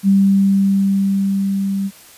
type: tone with level ramp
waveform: sine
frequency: 196 Hz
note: G3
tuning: in tune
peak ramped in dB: -8 to -17 dBFS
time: 0.03-1.91 s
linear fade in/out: 50 ms
effects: white hiss -43 dBFS RMS until 2.17 s + resampled to 32000 Hz